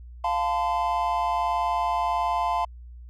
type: chord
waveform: triangle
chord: F major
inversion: none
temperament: equal with one note detuned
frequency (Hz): 698.5 / 880 / 1021.4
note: F5 / A5 / C6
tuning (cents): 0 / 0 / -42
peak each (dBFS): -25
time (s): 0.24-2.65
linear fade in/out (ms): 5
effects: added 60 Hz sine -40 dBFS peak until 3.09 s

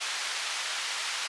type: band-pass noise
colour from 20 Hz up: white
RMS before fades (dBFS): -33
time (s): 0-1.28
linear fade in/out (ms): 20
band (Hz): 1000 to 4600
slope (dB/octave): 12
effects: resampled to 24000 Hz

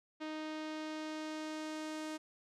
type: tone with low-pass filter sweep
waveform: sawtooth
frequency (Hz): 310.5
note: D#4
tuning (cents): -3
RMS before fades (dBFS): -42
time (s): 0.2-2.18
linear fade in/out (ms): 20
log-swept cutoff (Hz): 3900 to 8500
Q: 1
effects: none

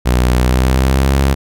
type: tone with pitch glide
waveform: sawtooth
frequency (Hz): 61.74 to 68.11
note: B1 to C#2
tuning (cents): 0 to -30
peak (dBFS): -6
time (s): 0.05-1.35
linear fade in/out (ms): 20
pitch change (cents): +170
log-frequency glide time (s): 0.34-1.15
effects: none

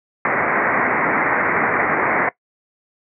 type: low-pass noise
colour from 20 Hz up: white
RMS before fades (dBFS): -18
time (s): 0.25-2.29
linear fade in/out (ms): 2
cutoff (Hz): 2200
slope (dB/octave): 96
effects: noise-tail reverb RT60 0.1 s tail -19 dB re dry + high-pass 200 Hz 12 dB/octave

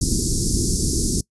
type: band-stop noise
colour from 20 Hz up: pink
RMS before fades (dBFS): -20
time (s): 0.01-1.21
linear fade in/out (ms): 5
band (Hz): 380 to 4900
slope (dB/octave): 48
effects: noise-tail reverb RT60 0.1 s tail -23 dB re dry + resampled to 24000 Hz

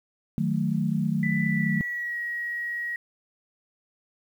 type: chord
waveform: sine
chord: D# diminished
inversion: none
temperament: equal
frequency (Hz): 155.56 / 185 / 220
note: D#3 / F#3 / A3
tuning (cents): 0 / 0 / 0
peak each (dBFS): -27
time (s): 0.38-1.81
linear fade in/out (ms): 0
type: tone with pitch glide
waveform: sine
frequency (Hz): 1985 to 1901.9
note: B6 to A#6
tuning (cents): +8 to +34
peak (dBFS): -28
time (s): 1.23-2.96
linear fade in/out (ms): 2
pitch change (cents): -74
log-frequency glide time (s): 1.44-2.18
effects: 9-bit

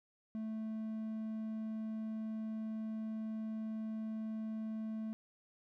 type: tone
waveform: triangle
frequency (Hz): 219.5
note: A3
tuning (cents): -4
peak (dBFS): -36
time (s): 0.35-5.13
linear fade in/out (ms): 0
effects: none

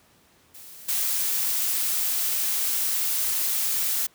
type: noise with level steps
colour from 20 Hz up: blue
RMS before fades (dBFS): -44 / -25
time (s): 0.54-4.07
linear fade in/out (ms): 10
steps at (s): 0.88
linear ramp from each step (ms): 10
effects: pink hiss -59 dBFS RMS until 4.14 s + high-pass 80 Hz 12 dB/octave

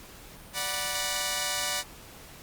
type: chord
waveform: 5% pulse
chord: B minor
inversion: first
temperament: equal with one note detuned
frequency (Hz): 587.3 / 740 / 972.5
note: D5 / F#5 / B5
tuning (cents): 0 / 0 / -27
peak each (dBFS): -21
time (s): 0.53-1.84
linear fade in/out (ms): 50
effects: pink hiss -48 dBFS RMS until 2.42 s + Opus 48 kbps

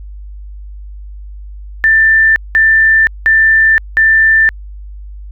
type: tone bursts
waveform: sine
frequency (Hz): 1778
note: A6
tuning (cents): +18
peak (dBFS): -5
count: 4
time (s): 1.84-4.49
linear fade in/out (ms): 0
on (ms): 520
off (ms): 190
effects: added 50 Hz sine -26 dBFS peak until 5.31 s

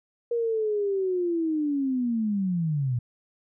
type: linear sweep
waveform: sine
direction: down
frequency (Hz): 476.2 to 116.8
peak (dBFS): -23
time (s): 0.31-2.99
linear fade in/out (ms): 5
effects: none

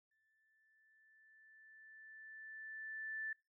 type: tone with exponential growth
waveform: sine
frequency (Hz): 1760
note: A6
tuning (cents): 0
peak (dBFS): -39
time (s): 0.11-3.33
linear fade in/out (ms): 5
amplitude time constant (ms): 700
effects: noise-tail reverb RT60 0.3 s tail -26 dB re dry

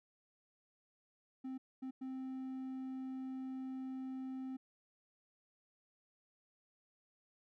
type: tone bursts at uneven times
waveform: triangle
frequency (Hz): 261.7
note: C4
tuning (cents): 0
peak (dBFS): -39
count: 3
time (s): 1.44-1.58 / 1.82-1.91 / 2.01-4.57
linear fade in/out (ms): 10
effects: none

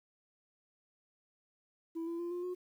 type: tone with pitch steps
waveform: sine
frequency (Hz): 329.6 / 337.3 / 345.2 / 353.3 / 361.5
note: E4 / E4 / F4 / F4 / F#4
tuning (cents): 0 / +40 / -20 / +20 / -40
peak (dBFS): -33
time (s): 1.95-2.55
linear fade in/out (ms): 20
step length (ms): 120
effects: tanh soft clip ceiling -35 dBFS + 11-bit

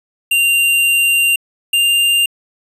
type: tone pair in turn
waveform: square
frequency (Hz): 2779 / 2795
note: F7 / F7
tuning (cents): -9 / +1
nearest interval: unison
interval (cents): 10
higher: second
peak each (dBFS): -11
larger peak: neither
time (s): 0.31-1.36 / 1.73-2.26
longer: first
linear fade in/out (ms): 5
effects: resampled to 32000 Hz

